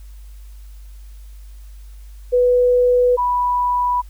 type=tone pair in turn; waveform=sine; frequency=493.9 / 983.8 Hz; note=B4 / B5; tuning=0 / -7 cents; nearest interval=octave; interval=1193 cents; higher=second; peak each=-11 / -15 dBFS; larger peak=first; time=2.32-3.17 / 3.17-4.02 s; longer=neither; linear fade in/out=20 ms; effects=added 50 Hz sine -35 dBFS peak until 4.09 s + white hiss -55 dBFS RMS until 4.09 s